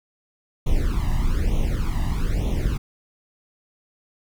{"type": "noise with flanger", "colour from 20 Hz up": "brown", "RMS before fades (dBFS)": -21, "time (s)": [0.66, 2.78], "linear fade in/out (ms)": 10, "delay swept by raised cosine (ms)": [0.31, 1.06], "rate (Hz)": 1.1, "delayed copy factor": 0.95, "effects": []}